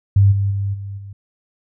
sine tone with level steps, 99.3 Hz, G2, 23 cents sharp, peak -8 / -15 / -18 / -26 / -31 dBFS, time 0.16-1.13 s, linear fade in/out 5 ms, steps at 0.31 / 0.5 / 0.73 / 0.97 s, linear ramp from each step 20 ms, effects none

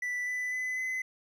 triangle tone with pitch steps, 1975.5 / 1993.8 / 2012 / 2031 Hz, B6 / B6 / B6 / B6, 0 / +16 / +32 / +48 cents, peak -29 dBFS, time 0.02-1.02 s, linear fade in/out 5 ms, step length 250 ms, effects none

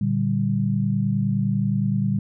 sine chord, G minor, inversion first, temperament equal, 116.54 / 146.83 / 196 Hz, Bb2 / D3 / G3, 0 / 0 / 0 cents, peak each -24 / -25 / -22 dBFS, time 0.01-2.19 s, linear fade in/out 5 ms, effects none

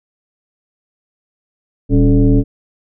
sine tone with frequency modulation, 120.1 Hz, B2, 48 cents flat, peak -7 dBFS, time 1.89-2.44 s, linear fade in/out 50 ms, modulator 158 Hz, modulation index 1.5, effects none

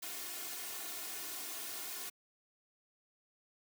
white noise with comb filter, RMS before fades -43 dBFS, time 0.02-2.1 s, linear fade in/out 10 ms, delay 2.8 ms, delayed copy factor +1, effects high-pass 150 Hz 12 dB/octave

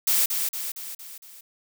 blue noise with echo, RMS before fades -21 dBFS, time 0.07-0.26 s, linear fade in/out 5 ms, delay 230 ms, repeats 5, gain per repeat -5 dB, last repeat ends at 1.41 s, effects none

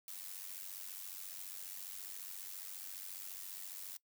blue noise with amplitude modulation, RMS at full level -44 dBFS, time 0.08-3.97 s, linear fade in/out 2 ms, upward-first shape sine, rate 94.6 Hz, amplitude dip 75%, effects noise-tail reverb RT60 0.1 s tail -20 dB re dry

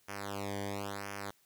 sawtooth tone with flanger, 100 Hz, G2, 35 cents sharp, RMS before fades -40 dBFS, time 0.08-1.31 s, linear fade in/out 10 ms, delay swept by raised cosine 0.25 to 0.76 ms, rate 0.97 Hz, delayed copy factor -0.95, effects white hiss -69 dBFS RMS until 1.45 s

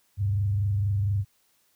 sine tone with frequency modulation, 100.2 Hz, G2, 38 cents sharp, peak -22 dBFS, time 0.17-1.25 s, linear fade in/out 50 ms, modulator 24.3 Hz, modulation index 0.36, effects white hiss -67 dBFS RMS until 1.75 s

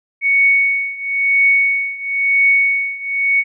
sine tone with tremolo, 2225 Hz, C#7, 6 cents sharp, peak -8 dBFS, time 0.21-3.44 s, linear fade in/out 50 ms, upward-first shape triangle, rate 0.99 Hz, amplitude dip 90%, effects none

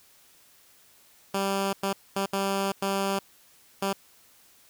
10% pulse tone bursts at uneven times, 196 Hz, G3, in tune, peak -17 dBFS, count 6, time 1.34-1.73 / 1.83-1.93 / 2.16-2.26 / 2.33-2.72 / 2.82-3.19 / 3.82-3.93 s, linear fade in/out 5 ms, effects white hiss -58 dBFS RMS until 4.69 s

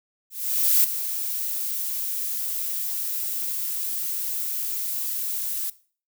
violet noise with ADSR envelope, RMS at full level -17 dBFS, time 0.3-5.7 s, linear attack 540 ms, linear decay 6 ms, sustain -11 dB, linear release 4 ms, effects noise-tail reverb RT60 0.4 s tail -18 dB re dry

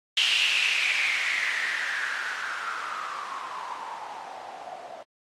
violet noise with low-pass filter sweep, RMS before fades -29 dBFS, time 0.17-5.03 s, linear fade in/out 2 ms, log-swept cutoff 3000 to 650 Hz, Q 6.8, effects low-pass 9000 Hz 12 dB/octave + AAC 48 kbps

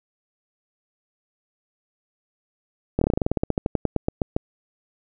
slowing click train, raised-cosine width 2 ms, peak -7 dBFS, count 21, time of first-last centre 2.99-4.365 s, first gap 24 ms, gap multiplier 1.1, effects none

